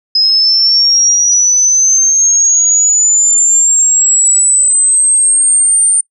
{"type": "linear sweep", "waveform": "sine", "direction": "up", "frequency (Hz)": [5070, 8960], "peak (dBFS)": -6, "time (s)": [0.15, 6.01], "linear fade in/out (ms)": 5, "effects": ["noise-tail reverb RT60 0.1 s tail -25 dB re dry"]}